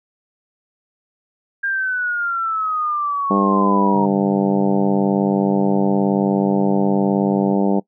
sine exponential sweep, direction down, 1610 to 932.3 Hz, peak -18 dBFS, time 1.63-4.06 s, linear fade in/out 10 ms
harmonic tone, 99 Hz, G2, 18 cents sharp, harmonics 2 / 3 / 4 / 5 / 6 / 7 / 8 / 9, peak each -17 / -21 / -23 / -25 / -27 / -28 / -29 / -30 dBFS, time 3.3-7.8 s, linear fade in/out 10 ms
triangle tone with vibrato, 141.4 Hz, C#3, 35 cents sharp, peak -26 dBFS, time 3.94-7.55 s, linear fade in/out 10 ms, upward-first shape square, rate 0.83 Hz, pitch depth 12 cents each way
effects noise-tail reverb RT60 0.1 s tail -22 dB re dry

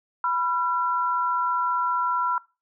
sine tone pair together, 987.8 / 1362.4 Hz, B5 / F6, 0 / -43 cents, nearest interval tritone, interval 557 cents, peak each -24 dBFS, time 0.24-2.38 s, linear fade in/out 2 ms, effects noise-tail reverb RT60 0.3 s tail -22 dB re dry

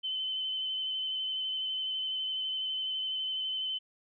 sine tone with vibrato, 3055 Hz, G7, 45 cents flat, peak -31 dBFS, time 0.03-3.79 s, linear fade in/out 20 ms, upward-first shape square, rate 12 Hz, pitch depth 12 cents each way, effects none

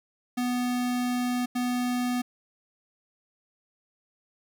square tone bursts at uneven times, 246.9 Hz, B3, in tune, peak -26 dBFS, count 2, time 0.37-1.46 / 1.55-2.22 s, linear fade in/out 10 ms, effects 10-bit

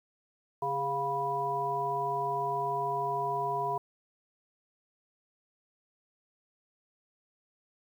harmonic tone with a mistuned harmonic, 140.2 Hz, C#3, 20 cents sharp, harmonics 1 / 3 / 5 / 7, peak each -42 / -36 / -34 / -31 dBFS, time 0.62-3.78 s, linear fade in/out 5 ms, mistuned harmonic 3, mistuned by -53 cents, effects 10-bit

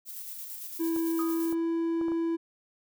violet noise with tremolo, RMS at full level -39 dBFS, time 0.05-1.55 s, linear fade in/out 50 ms, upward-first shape square, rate 8.9 Hz, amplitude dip 30%
triangle tone with pitch glide, 329.6 to 331.9 Hz, E4 to E4, 0 to +12 cents, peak -24 dBFS, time 0.79-2.37 s, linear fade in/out 20 ms, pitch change +12 cents, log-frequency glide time 1.25-1.67 s
clicks, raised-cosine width 1 ms, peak -29 dBFS, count 5, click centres 0.963 / 1.526 / 2.013 / 2.083 / 2.119 s
sine tone with exponential decay, 1244.5 Hz, D#6, in tune, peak -32 dBFS, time 1.19-1.65 s, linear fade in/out 1 ms, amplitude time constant 99 ms
effects none

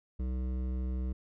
triangle tone with hard clipping, 63.4 Hz, B1, 46 cents sharp, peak -33 dBFS, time 0.19-1.13 s, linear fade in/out 10 ms, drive 16 dB, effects none

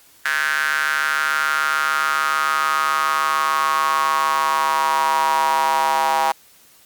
square tone with high-pass filter sweep, 73.42 Hz, D2, in tune, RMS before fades -19 dBFS, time 0.25-6.32 s, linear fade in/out 5 ms, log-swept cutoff 1600 to 860 Hz, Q 6.5, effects white hiss -51 dBFS RMS until 6.85 s + Opus 48 kbps

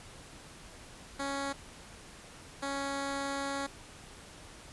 10% pulse tone bursts at uneven times, 277.2 Hz, C#4, in tune, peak -25 dBFS, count 2, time 1.19-1.53 / 2.62-3.67 s, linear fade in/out 10 ms, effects pink hiss -51 dBFS RMS until 4.72 s + resampled to 24000 Hz

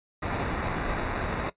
pink noise with sample-and-hold, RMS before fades -30 dBFS, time 0.22-1.5 s, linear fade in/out 10 ms, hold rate 3150 Hz, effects noise-tail reverb RT60 0.1 s tail -17 dB re dry + resampled to 8000 Hz

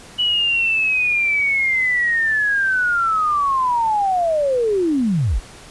sine linear sweep, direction down, 2960 to 32.54 Hz, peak -15 dBFS, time 0.18-5.4 s, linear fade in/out 20 ms, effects pink hiss -41 dBFS RMS until 5.7 s + resampled to 24000 Hz

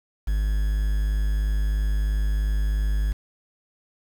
triangle tone with quantisation, 51.5 Hz, G#1, 14 cents flat, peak -18 dBFS, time 0.27-3.13 s, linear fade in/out 10 ms, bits 7, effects none

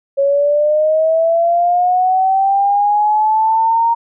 sine linear sweep, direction up, 550 to 932 Hz, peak -10 dBFS, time 0.17-3.95 s, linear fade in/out 20 ms, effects none

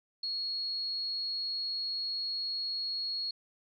sine tone, 4319 Hz, C#8, 46 cents flat, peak -32 dBFS, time 0.23-3.31 s, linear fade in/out 5 ms, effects none

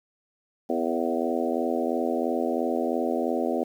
harmonic tone with a mistuned harmonic, 83 Hz, E2, 12 cents sharp, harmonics 3 / 4 / 5 / 6 / 7 / 8 / 9, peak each -29 / -30 / -31 / -32 / -32 / -33 / -34 dBFS, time 0.69-3.64 s, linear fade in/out 10 ms, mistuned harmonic 8, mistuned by +15 cents, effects 9-bit

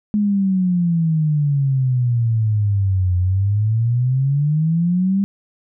sine exponential two-way sweep, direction down then up, 211.3 to 89 to 200.7 Hz, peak -14 dBFS, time 0.14-5.24 s, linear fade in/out 0 ms, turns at 3.17 s, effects none

